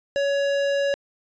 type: tone with tanh clipping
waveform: sine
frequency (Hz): 561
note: C#5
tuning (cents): +21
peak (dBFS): -22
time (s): 0.16-0.94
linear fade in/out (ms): 0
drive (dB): 18
effects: resampled to 16000 Hz